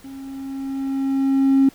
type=tone with level ramp; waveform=triangle; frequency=270.6 Hz; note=C#4; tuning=42 cents flat; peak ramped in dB=-32 to -7 dBFS; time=0.04-1.69 s; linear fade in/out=5 ms; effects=tanh soft clip ceiling -8 dBFS + pink hiss -49 dBFS RMS until 1.74 s

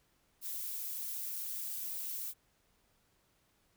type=noise with flanger; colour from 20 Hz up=violet; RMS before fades=-40 dBFS; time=0.41-2.34 s; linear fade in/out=50 ms; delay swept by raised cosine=1.7 to 7.6 ms; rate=3.2 Hz; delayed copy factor=+0.65; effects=pink hiss -73 dBFS RMS until 3.76 s

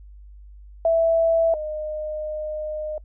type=tone pair in turn; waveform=sine; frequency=659.3 / 613 Hz; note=E5 / D#5; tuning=0 / -26 cents; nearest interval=minor second; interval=126 cents; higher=first; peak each=-15 / -26 dBFS; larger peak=first; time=0.85-1.54 / 1.54-2.98 s; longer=second; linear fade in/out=2 ms; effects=noise-tail reverb RT60 0.1 s tail -24 dB re dry + added 50 Hz sine -41 dBFS peak until 3.04 s

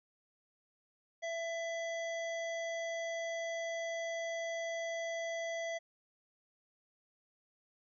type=harmonic tone; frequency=666 Hz; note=E5; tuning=18 cents sharp; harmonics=1 / 3 / 5 / 7 / 9 / 10; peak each=-37 / -42 / -51 / -60 / -52 / -64 dBFS; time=1.22-5.79 s; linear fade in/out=20 ms; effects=none

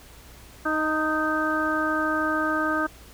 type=harmonic tone with a mistuned harmonic; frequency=311.1 Hz; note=D#4; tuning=in tune; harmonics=1 / 2 / 3 / 4 / 5; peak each=-27 / -30 / -34 / -27 / -27 dBFS; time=0.65-2.87 s; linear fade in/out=10 ms; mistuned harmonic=3; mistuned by=-29 cents; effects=added 60 Hz sine -49 dBFS peak until 3.13 s + pink hiss -49 dBFS RMS until 3.13 s

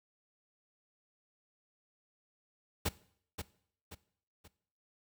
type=noise with echo; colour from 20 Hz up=pink; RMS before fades=-31 dBFS; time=2.85-2.89 s; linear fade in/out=10 ms; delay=530 ms; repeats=3; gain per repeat=-8 dB; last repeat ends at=4.48 s; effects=noise-tail reverb RT60 0.6 s tail -19 dB re dry + high-pass 60 Hz 12 dB/octave

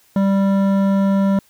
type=tone with hard clipping; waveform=sine; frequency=196 Hz; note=G3; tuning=in tune; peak=-15 dBFS; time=0.16-1.39 s; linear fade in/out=2 ms; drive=12 dB; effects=white hiss -55 dBFS RMS until 1.49 s

